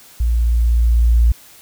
sine tone with level ramp, 58 Hz, A#1, 8 cents flat, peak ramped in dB -13 to -8 dBFS, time 0.2-1.32 s, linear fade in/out 5 ms, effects white hiss -44 dBFS RMS until 1.61 s

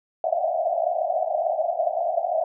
white band-pass noise, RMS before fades -24 dBFS, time 0.24-2.44 s, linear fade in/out 2 ms, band 620 to 720 Hz, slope 96 dB/octave, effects none

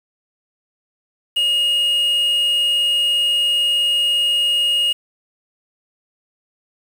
triangle tone with quantisation, 2863 Hz, F7, 42 cents sharp, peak -13 dBFS, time 1.36-4.93 s, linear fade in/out 10 ms, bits 6, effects none

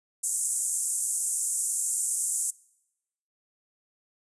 pink band-pass noise, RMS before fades -29 dBFS, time 0.23-2.51 s, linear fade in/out 10 ms, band 7300 to 10000 Hz, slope 48 dB/octave, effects noise-tail reverb RT60 0.9 s tail -24 dB re dry + resampled to 32000 Hz

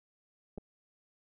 clicks, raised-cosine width 2 ms, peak -30 dBFS, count 2, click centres 0.577 / 0.582 s, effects none

